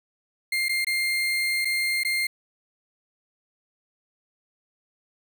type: tone with dropouts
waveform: 35% pulse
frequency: 2110 Hz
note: C7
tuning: 14 cents sharp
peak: -21 dBFS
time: 0.52-2.27 s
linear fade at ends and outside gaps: 5 ms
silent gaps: 0.685-0.692 / 0.847-0.868 / 1.648-1.653 / 2.035-2.048 s
effects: none